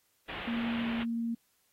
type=low-pass noise; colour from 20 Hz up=white; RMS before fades=-41 dBFS; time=0.28-1.04 s; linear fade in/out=10 ms; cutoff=3200 Hz; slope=48 dB/octave
type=tone with pitch glide; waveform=sine; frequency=233.1 to 231.6 Hz; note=A#3 to A#3; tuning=0 to -11 cents; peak=-30 dBFS; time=0.47-1.35 s; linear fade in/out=10 ms; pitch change=-11 cents; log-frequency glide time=0.78-0.9 s
effects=white hiss -72 dBFS RMS until 1.72 s + AAC 48 kbps